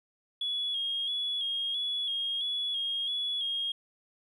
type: tone with vibrato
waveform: triangle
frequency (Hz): 3322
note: G#7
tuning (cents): 0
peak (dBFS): -26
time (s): 0.41-3.72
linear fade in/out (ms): 5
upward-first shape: square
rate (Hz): 1.5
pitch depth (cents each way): 36
effects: tanh soft clip ceiling -27 dBFS